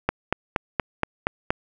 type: click train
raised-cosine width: 0.5 ms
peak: -5 dBFS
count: 7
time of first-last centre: 0.09-1.505 s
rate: 4.24 Hz
effects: none